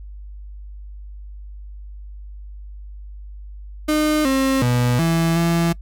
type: tone with pitch steps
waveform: 35% pulse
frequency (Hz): 305.1 / 267.2 / 122.6 / 165.4 / 168.4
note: D#4 / C4 / B2 / E3 / E3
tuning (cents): -34 / +36 / -12 / +6 / +37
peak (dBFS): -14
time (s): 3.88-5.73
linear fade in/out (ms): 10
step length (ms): 370
effects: noise-tail reverb RT60 0.1 s tail -23 dB re dry + added 50 Hz sine -33 dBFS peak until 5.81 s